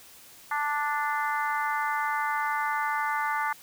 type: harmonic tone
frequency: 293.7 Hz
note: D4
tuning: in tune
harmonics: 3 / 4 / 5 / 6 / 7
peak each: -29 / -31 / -33 / -35 / -36 dBFS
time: 0.51-3.53 s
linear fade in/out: 5 ms
effects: white hiss -51 dBFS RMS until 3.62 s